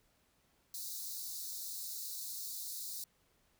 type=high-pass noise; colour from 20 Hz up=white; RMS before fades=-43 dBFS; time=0.74-3.04 s; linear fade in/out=2 ms; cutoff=3800 Hz; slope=96 dB/octave; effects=pink hiss -73 dBFS RMS until 3.59 s